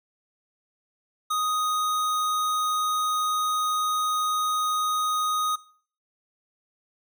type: tone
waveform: square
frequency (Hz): 1246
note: D#6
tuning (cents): +2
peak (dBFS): -24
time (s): 1.3-5.56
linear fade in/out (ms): 10
effects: noise-tail reverb RT60 0.5 s tail -21 dB re dry